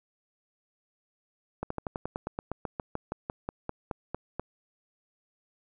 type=slowing click train; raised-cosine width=1 ms; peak=-18 dBFS; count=20; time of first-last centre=1.63-4.396 s; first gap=74 ms; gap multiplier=1.07; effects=none